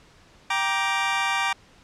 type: chord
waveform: 20% pulse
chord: G minor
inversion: none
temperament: just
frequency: 784 / 940.8 / 1176 Hz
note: G5 / Bb5 / D6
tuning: 0 / +16 / +2 cents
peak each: -22 dBFS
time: 0.5-1.53 s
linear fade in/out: 5 ms
effects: pink hiss -54 dBFS RMS until 1.83 s + low-pass 6000 Hz 12 dB/octave